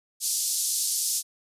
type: band-pass noise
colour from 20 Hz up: white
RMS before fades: -27 dBFS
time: 0.2-1.23 s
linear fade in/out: 50 ms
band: 4700 to 11000 Hz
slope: 24 dB/octave
effects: resampled to 32000 Hz